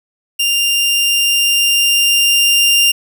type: tone with level ramp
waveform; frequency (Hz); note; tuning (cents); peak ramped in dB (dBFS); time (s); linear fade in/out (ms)
sawtooth; 2794; F7; 0; -9 to -5; 0.39-2.92; 10
effects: none